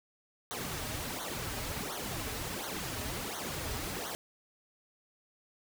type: noise with flanger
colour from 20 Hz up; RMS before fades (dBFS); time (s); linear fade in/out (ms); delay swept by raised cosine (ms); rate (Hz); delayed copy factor
pink; -38; 0.51-4.15; 0; 0.39 to 5.89; 1.4; -0.9
effects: none